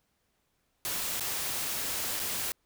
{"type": "noise with dropouts", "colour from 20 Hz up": "white", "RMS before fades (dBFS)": -33, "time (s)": [0.85, 2.52], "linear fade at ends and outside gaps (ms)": 0, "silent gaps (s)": [[1.197, 1.207], [2.194, 2.199]], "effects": ["pink hiss -75 dBFS RMS until 2.65 s"]}